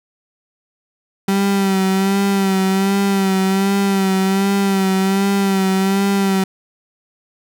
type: tone with vibrato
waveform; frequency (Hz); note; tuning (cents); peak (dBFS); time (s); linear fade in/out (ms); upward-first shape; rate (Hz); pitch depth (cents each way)
35% pulse; 194.2; G3; -16; -12; 1.28-6.44; 5; sine; 1.3; 38
effects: none